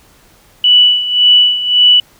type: tone with tremolo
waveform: sine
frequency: 2960 Hz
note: F#7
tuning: in tune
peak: -3 dBFS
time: 0.64-2 s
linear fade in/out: 2 ms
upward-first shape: sine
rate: 1.8 Hz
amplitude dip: 75%
effects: pink hiss -47 dBFS RMS until 2.19 s